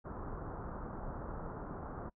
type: low-pass noise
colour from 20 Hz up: pink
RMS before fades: -43 dBFS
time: 0.04-2.1 s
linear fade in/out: 20 ms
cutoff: 1400 Hz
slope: 48 dB/octave
effects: noise-tail reverb RT60 0.1 s tail -25 dB re dry